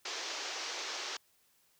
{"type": "band-pass noise", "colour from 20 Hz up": "white", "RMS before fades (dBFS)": -40, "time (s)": [0.05, 1.17], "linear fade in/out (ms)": 5, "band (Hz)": [320, 6300], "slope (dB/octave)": 48, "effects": ["white hiss -70 dBFS RMS until 1.79 s"]}